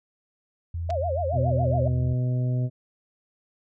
sine tone with pitch glide, 84.4 to 81.48 Hz, E2 to E2, +41 to -20 cents, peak -27 dBFS, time 0.74-2.14 s, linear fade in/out 5 ms, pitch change -61 cents, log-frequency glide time 1.57-1.81 s
sine tone with vibrato, 610 Hz, D#5, 34 cents flat, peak -25 dBFS, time 0.89-1.88 s, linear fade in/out 5 ms, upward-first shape sine, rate 7.2 Hz, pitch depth 270 cents each way
clicks, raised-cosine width 0.2 ms, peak -23 dBFS, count 2, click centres 0.902 / 0.906 s
harmonic tone, 125.3 Hz, B2, 25 cents sharp, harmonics 1 / 2 / 3 / 4 / 5, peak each -22 / -34 / -41 / -44 / -40 dBFS, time 1.32-2.7 s, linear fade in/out 50 ms
effects none

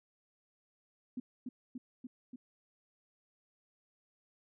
sine tone with echo, 250.4 Hz, B3, 24 cents sharp, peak -36 dBFS, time 1.17-1.2 s, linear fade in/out 5 ms, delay 290 ms, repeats 4, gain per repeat -2 dB, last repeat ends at 2.36 s, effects none

